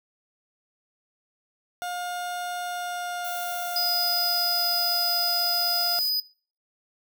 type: tone with pitch glide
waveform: 30% pulse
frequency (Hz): 712 to 697.8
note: F5 to F5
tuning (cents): +33 to -2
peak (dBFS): -27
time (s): 1.82-5.99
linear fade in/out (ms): 0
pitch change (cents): -35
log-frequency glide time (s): 2.62-4.71
type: noise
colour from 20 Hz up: violet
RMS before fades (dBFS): -37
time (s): 3.24-6.1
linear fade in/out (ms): 10
type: tone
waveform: square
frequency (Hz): 4978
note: D#8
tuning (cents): 0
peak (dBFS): -23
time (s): 3.76-6.2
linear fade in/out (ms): 2
effects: noise-tail reverb RT60 0.4 s tail -21 dB re dry